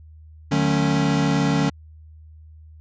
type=chord; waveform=square; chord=D major seventh; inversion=none; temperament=equal with one note detuned; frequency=150.61 / 185 / 220 / 277.2 Hz; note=D3 / F#3 / A3 / C#4; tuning=+44 / 0 / 0 / 0 cents; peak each=-22 / -26 / -27 / -23 dBFS; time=0.51-1.7 s; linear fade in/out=10 ms; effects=added 78 Hz sine -42 dBFS peak until 2.8 s + resampled to 16000 Hz